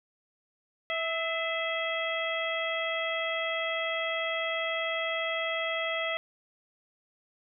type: harmonic tone with a mistuned harmonic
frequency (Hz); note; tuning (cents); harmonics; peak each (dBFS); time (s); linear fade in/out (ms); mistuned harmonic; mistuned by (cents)
653; E5; -17; 1 / 2 / 3 / 4 / 5; -33 / -37 / -33 / -37 / -37; 0.9-6.17; 0; 3; +51
effects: none